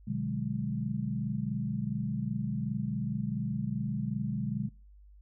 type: chord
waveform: sine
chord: G# half-diminished seventh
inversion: first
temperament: equal with one note detuned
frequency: 123.47 / 148.37 / 185 / 207.7 Hz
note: B2 / D3 / F#3 / G#3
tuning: 0 / +18 / 0 / 0 cents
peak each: -36 / -36 / -37 / -34 dBFS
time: 0.07-4.69 s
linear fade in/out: 10 ms
effects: noise-tail reverb RT60 0.3 s tail -21 dB re dry + added 50 Hz sine -52 dBFS peak until 5.21 s